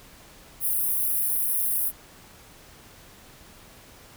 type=high-pass noise; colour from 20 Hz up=white; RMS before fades=-25 dBFS; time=0.6-1.92 s; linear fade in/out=50 ms; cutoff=9500 Hz; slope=96 dB/octave; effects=pink hiss -50 dBFS RMS until 4.16 s